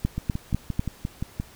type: two click trains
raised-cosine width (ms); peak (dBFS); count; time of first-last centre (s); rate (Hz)
5; -10 / -15; 4 / 8; 0.05-0.794 / 0.18-1.4; 4.03 / 5.74
effects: pink hiss -50 dBFS RMS until 1.55 s